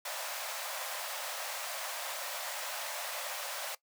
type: high-pass noise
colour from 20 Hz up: pink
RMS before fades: -39 dBFS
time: 0.05-3.75 s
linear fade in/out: 5 ms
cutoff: 530 Hz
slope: 96 dB/octave
effects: noise-tail reverb RT60 0.1 s tail -19 dB re dry